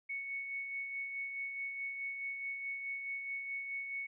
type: tone with tremolo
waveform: sine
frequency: 2217 Hz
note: C#7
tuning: in tune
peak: -36 dBFS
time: 0.09-4.07 s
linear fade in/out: 10 ms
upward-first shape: sine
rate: 4.7 Hz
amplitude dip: 40%
effects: none